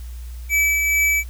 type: tone with tremolo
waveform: square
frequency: 2300 Hz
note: D7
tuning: 37 cents flat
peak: -15 dBFS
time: 0.49-1.24 s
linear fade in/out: 50 ms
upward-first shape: triangle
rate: 2.3 Hz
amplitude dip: 35%
effects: added 60 Hz sine -30 dBFS peak until 1.29 s + white hiss -49 dBFS RMS until 1.29 s